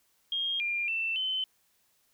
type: tone with pitch steps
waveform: sine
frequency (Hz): 3237 / 2397 / 2673 / 3056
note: G#7 / D7 / E7 / G7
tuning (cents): -45 / +35 / +23 / -45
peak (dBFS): -28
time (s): 0.32-1.44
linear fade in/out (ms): 2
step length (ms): 280
effects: white hiss -70 dBFS RMS until 2.13 s